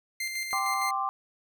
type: tone with tremolo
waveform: sawtooth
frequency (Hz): 2093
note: C7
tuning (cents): 0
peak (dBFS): -26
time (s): 0.2-0.91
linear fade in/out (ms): 5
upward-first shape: square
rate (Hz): 6.5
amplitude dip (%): 40
type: chord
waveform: sine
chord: G suspended fourth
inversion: none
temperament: just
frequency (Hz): 784 / 1045.3 / 1176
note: G5 / C6 / D6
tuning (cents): 0 / -2 / +2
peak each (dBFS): -31 / -32 / -30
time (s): 0.53-1.09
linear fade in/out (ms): 0
effects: none